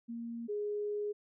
sine tone pair in turn, 233.1 / 415.3 Hz, A#3 / G#4, 0 / 0 cents, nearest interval minor seventh, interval 1000 cents, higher second, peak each -38 / -33 dBFS, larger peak second, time 0.08-0.48 / 0.48-1.13 s, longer second, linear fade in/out 20 ms, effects none

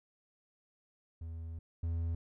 triangle tone pair in turn, 82.1 / 83.34 Hz, E2 / E2, -6 / +19 cents, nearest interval unison, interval 25 cents, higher second, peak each -38 / -30 dBFS, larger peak second, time 1.21-1.59 / 1.83-2.15 s, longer first, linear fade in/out 5 ms, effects none

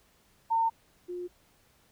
sine tone pair in turn, 908 / 355.8 Hz, A#5 / F4, -46 / +32 cents, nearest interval octave + major third, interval 1622 cents, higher first, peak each -23 / -34 dBFS, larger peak first, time 0.5-0.7 / 1.08-1.28 s, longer neither, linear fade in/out 20 ms, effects pink hiss -65 dBFS RMS until 1.91 s

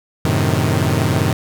sawtooth chord, F# diminished seventh, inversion none, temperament equal, 92.5 / 110 / 130.81 / 155.56 Hz, F#2 / A2 / C3 / Eb3, 0 / 0 / 0 / 0 cents, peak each -16 dBFS, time 0.25-1.33 s, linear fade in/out 0 ms, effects none

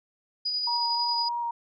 sine tone with tremolo, 4929 Hz, D#8, 17 cents flat, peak -25 dBFS, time 0.45-1.29 s, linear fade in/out 10 ms, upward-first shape square, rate 11 Hz, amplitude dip 25%
sine tone with vibrato, 944 Hz, A#5, 22 cents sharp, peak -27 dBFS, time 0.67-1.51 s, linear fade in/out 5 ms, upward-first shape square, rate 3.3 Hz, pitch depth 9 cents each way
effects none

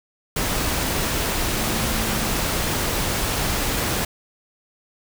sine tone in noise, 219.5 Hz, A3, 4 cents flat, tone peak -31 dBFS, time 1.53-2.33 s, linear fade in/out 5 ms, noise pink, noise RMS -23 dBFS, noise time 0.36-4.05 s, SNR -11 dB, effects none

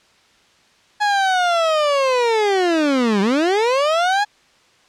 30% pulse linear two-way sweep, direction down then up, 842 to 190 to 842 Hz, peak -12 dBFS, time 1-4.25 s, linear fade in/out 20 ms, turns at 3.21 s, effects white hiss -54 dBFS RMS until 4.88 s + low-pass 5000 Hz 12 dB/octave

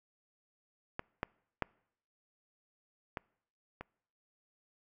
clicks, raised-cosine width 0.5 ms, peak -21 / -18 / -16 / -22 / -27 dBFS, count 5, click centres 0.994 / 1.231 / 1.623 / 3.172 / 3.81 s, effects noise-tail reverb RT60 0.7 s tail -26 dB re dry

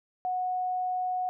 sine tone, 734 Hz, F#5, 14 cents flat, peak -27 dBFS, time 0.25-1.29 s, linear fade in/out 0 ms, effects none

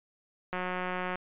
click train, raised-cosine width 0.5 ms, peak -19 dBFS, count 115, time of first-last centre 0.53-1.156 s, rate 182 Hz, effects resampled to 8000 Hz

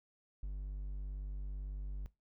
triangle tone, 49 Hz, G1, in tune, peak -36 dBFS, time 0.43-2.06 s, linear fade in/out 0 ms, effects noise-tail reverb RT60 0.2 s tail -19 dB re dry

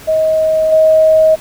sine tone with level steps, 632 Hz, D#5, 27 cents sharp, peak -9 / -5 dBFS, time 0.07-1.36 s, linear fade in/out 20 ms, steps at 0.72 s, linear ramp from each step 5 ms, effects pink hiss -35 dBFS RMS until 1.4 s

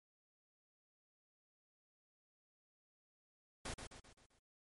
pink noise with echo, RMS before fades -44 dBFS, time 3.65-3.74 s, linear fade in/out 5 ms, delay 130 ms, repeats 5, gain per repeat -6 dB, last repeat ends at 4.39 s, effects MP3 48 kbps

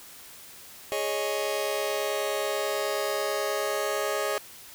sawtooth chord, Ab suspended fourth, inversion none, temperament just, 415.3 / 553.7 / 623 Hz, Ab4 / Db5 / Eb5, 0 / -2 / +2 cents, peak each -27 dBFS, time 0.92-4.38 s, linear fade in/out 0 ms, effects white hiss -47 dBFS RMS until 4.74 s

